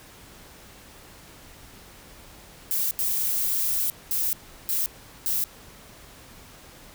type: noise bursts at uneven times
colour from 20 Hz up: violet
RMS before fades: -25 dBFS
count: 5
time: 2.71-2.91 / 2.99-3.9 / 4.11-4.33 / 4.69-4.86 / 5.26-5.44 s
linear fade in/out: 0 ms
effects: pink hiss -48 dBFS RMS until 6.94 s